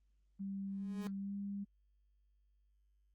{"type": "tone with pitch glide", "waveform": "sine", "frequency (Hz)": [196, 200.2], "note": ["G3", "G3"], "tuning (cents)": [0, 37], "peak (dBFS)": -39, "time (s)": [0.39, 1.65], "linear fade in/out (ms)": 20, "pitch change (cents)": 37, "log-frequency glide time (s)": [1.16, 1.34]}
{"type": "tone with exponential growth", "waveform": "30% pulse", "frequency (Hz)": 207.7, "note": "G#3", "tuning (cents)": 0, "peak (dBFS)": -38, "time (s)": [0.67, 1.07], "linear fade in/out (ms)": 0, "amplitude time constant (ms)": 86}
{"effects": ["added 50 Hz sine -70 dBFS peak until 3.14 s", "Opus 32 kbps"]}